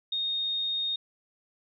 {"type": "tone", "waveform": "sine", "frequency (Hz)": 3702, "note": "A#7", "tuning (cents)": -13, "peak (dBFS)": -27, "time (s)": [0.12, 0.96], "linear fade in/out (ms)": 5, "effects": []}